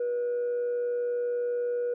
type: tone with amplitude modulation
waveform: sine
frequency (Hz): 484.1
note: B4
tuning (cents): -35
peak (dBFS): -23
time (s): 0-1.94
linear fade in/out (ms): 5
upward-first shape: sine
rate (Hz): 112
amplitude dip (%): 30
effects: tanh soft clip ceiling -24 dBFS